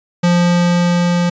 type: tone with level ramp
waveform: square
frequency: 174.9 Hz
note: F3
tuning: 3 cents sharp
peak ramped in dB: -10 to -13 dBFS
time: 0.23-1.3 s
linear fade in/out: 10 ms
effects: resampled to 16000 Hz